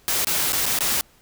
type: noise with dropouts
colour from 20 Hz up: white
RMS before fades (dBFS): -22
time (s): 0.08-1.01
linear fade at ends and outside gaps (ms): 0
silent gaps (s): 0.246-0.27 / 0.522-0.531 / 0.657-0.663 / 0.788-0.807
effects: pink hiss -56 dBFS RMS until 1.21 s